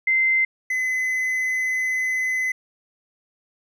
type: tone pair in turn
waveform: sine / triangle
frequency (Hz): 2075 / 2029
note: C7 / B6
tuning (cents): -15 / +46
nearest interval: unison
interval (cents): 39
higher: first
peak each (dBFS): -16 / -19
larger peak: first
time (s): 0.07-0.45 / 0.7-2.52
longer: second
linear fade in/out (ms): 5
effects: none